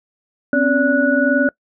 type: tone cluster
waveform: sine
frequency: 255.7 / 277.2 / 577 / 1469 Hz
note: C4 / C#4 / D5 / F#6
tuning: -40 / 0 / -31 / -13 cents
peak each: -18 dBFS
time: 0.53-1.49 s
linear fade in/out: 2 ms
effects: noise-tail reverb RT60 0.1 s tail -23 dB re dry